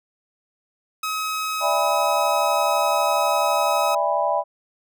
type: tone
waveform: sawtooth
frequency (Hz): 1274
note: D#6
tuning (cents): +41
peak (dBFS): -20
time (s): 1.03-3.95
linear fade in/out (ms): 5
type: chord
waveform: sine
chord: E dominant seventh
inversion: third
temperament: equal with one note detuned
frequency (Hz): 587.3 / 659.3 / 813 / 987.8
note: D5 / E5 / G#5 / B5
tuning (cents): 0 / 0 / -37 / 0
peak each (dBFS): -24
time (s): 1.6-4.44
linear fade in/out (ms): 50
effects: none